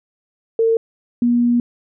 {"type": "tone pair in turn", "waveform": "sine", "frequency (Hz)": [453.1, 240], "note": ["A#4", "B3"], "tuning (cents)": [-49, -49], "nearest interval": "major seventh", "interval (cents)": 1100, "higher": "first", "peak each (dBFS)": -12, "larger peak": "neither", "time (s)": [[0.59, 0.77], [1.22, 1.6]], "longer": "second", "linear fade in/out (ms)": 2, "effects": []}